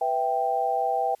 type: chord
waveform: sine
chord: E minor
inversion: second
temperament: equal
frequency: 493.9 / 659.3 / 784 Hz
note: B4 / E5 / G5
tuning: 0 / 0 / 0 cents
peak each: -30 / -28 / -24 dBFS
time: 0.01-1.15 s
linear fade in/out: 5 ms
effects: white hiss -61 dBFS RMS until 1.2 s + resampled to 32000 Hz